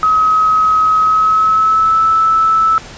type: tone with pitch glide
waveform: sine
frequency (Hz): 1274 to 1311.3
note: D#6 to E6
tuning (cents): +41 to -9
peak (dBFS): -8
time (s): 0.03-2.78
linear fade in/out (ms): 0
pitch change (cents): +50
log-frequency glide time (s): 1.02-1.99
effects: pink hiss -33 dBFS RMS until 2.97 s + resampled to 16000 Hz